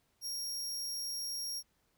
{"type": "tone", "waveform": "sawtooth", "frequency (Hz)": 5588, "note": "F8", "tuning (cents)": 0, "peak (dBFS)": -34, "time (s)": [0.21, 1.63], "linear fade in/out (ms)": 50, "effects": ["pink hiss -75 dBFS RMS until 1.97 s"]}